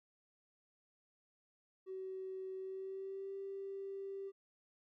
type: tone with pitch glide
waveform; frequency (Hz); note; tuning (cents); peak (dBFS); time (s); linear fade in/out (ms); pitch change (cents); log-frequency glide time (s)
triangle; 378.3 to 391.6; F#4 to G4; +38 to -2; -38; 1.86-4.32; 50; +60; 2.55-3.35
effects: tanh soft clip ceiling -40 dBFS